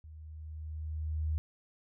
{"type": "tone with level ramp", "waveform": "sine", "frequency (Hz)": 77.78, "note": "D#2", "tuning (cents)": 0, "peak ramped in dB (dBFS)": [-47, -28], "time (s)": [0.04, 1.38], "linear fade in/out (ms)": 0, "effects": []}